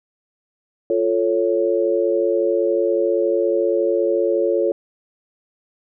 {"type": "chord", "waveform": "sine", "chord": "F augmented", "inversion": "none", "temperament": "equal", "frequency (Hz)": [349.2, 440, 554.4], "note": ["F4", "A4", "C#5"], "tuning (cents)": [0, 0, 0], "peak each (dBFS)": -20, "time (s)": [0.9, 4.72], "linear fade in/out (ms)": 2, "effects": []}